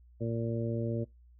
harmonic tone, 115.4 Hz, A#2, 17 cents flat, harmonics 1 / 2 / 3 / 4 / 5, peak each -33 / -36 / -38 / -39 / -40 dBFS, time 0.2-1.05 s, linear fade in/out 20 ms, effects noise-tail reverb RT60 0.2 s tail -23 dB re dry + added 60 Hz sine -55 dBFS peak until 1.39 s

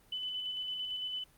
sine tone with tremolo, 3006 Hz, F#7, 27 cents sharp, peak -34 dBFS, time 0.12-1.24 s, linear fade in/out 5 ms, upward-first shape square, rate 8.9 Hz, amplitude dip 25%, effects pink hiss -64 dBFS RMS until 1.37 s + Opus 32 kbps

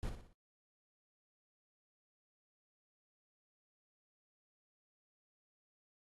brown noise with echo, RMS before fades -38 dBFS, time 0.03-0.09 s, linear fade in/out 0 ms, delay 60 ms, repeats 4, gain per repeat -7 dB, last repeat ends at 0.33 s, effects AAC 32 kbps

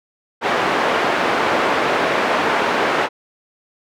pink band-pass noise, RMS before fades -18 dBFS, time 0.41-3.09 s, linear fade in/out 50 ms, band 410 to 2000 Hz, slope 12 dB/octave, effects none

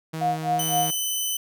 sawtooth tone with vibrato, 159.1 Hz, D#3, 39 cents sharp, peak -25 dBFS, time 0.13-0.91 s, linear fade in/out 10 ms, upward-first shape square, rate 2.6 Hz, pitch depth 9 cents each way
sine tone with tremolo, 715 Hz, F5, 41 cents sharp, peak -19 dBFS, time 0.21-0.94 s, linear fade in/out 5 ms, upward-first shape sine, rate 3.9 Hz, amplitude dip 100%
10% pulse tone, 3021 Hz, F#7, 35 cents sharp, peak -16 dBFS, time 0.59-1.37 s, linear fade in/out 5 ms
effects none

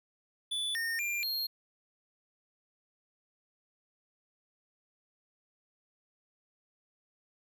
square tone with pitch steps, 3471 / 1833 / 2385 / 4239 Hz, A7 / A#6 / D7 / C8, -24 / -30 / +26 / +22 cents, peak -32 dBFS, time 0.51-1.47 s, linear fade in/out 10 ms, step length 240 ms, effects none

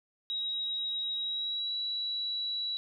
sine tone with pitch glide, 3823 to 3919 Hz, A#7 to B7, +43 to -14 cents, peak -31 dBFS, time 0.3-2.77 s, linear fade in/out 0 ms, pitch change +43 cents, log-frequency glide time 1.18-1.74 s, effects none

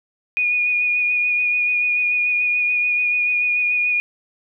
sine tone with vibrato, 2455 Hz, D#7, 24 cents flat, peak -16 dBFS, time 0.37-4 s, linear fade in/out 0 ms, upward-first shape sine, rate 6.9 Hz, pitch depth 18 cents each way, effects none

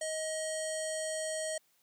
square tone with low-pass filter, 630 Hz, D#5, 21 cents sharp, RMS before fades -36 dBFS, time 0.01-1.58 s, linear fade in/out 5 ms, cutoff 8000 Hz, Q 6.5, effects white hiss -71 dBFS RMS until 1.82 s + high-pass 100 Hz 12 dB/octave

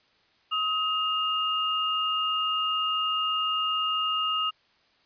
sine tone pair together, 1264 / 2827 Hz, D#6 / F7, +27 / +20 cents, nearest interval octave + major second, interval 1393 cents, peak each -27 dBFS, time 0.51-4.51 s, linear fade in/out 20 ms, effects white hiss -64 dBFS RMS until 5.05 s + resampled to 11025 Hz

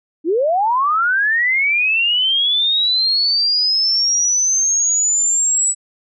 sine linear sweep, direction up, 293.7 to 7902 Hz, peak -13 dBFS, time 0.24-5.75 s, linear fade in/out 50 ms, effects none

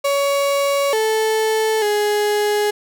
35% pulse tone with pitch steps, 561 / 438.3 / 416.8 Hz, C#5 / A4 / G#4, +21 / -7 / +6 cents, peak -14 dBFS, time 0.04-2.71 s, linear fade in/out 10 ms, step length 890 ms, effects none

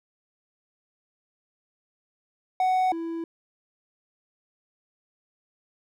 triangle tone pair in turn, 744 / 331.4 Hz, F#5 / E4, +9 / +9 cents, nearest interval octave + major second, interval 1400 cents, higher first, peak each -18 / -27 dBFS, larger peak first, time 2.6-2.92 / 2.92-3.24 s, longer neither, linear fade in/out 2 ms, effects none

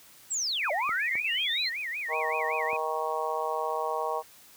sine linear two-way sweep, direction down then up, 8000 to 556 to 4263 Hz, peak -27 dBFS, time 0.3-1.7 s, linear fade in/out 20 ms, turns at 0.71 s
sine tone with vibrato, 2146 Hz, C7, 43 cents sharp, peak -31 dBFS, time 0.62-2.77 s, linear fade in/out 10 ms, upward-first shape sine, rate 5.3 Hz, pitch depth 280 cents each way
clicks, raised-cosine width 1 ms, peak -28 dBFS, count 3, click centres 0.892 / 1.154 / 2.731 s
harmonic tone, 157.3 Hz, D#3, 19 cents sharp, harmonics 3 / 4 / 5 / 6 / 7, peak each -34 / -34 / -34 / -34 / -34 dBFS, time 2.08-4.23 s, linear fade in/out 50 ms
effects white hiss -54 dBFS RMS until 4.56 s + high-pass 60 Hz 12 dB/octave

